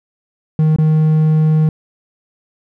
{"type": "tone with dropouts", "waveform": "triangle", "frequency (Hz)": 156, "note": "D#3", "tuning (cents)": 5, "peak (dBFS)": -7, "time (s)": [0.59, 1.69], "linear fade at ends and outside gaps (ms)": 2, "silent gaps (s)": [0.762, 0.785], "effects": []}